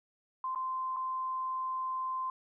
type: tone with dropouts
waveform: sine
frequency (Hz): 1039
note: C6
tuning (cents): -12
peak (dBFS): -32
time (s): 0.44-2.3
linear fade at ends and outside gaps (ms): 2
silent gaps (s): 0.549-0.558 / 0.963-0.967
effects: none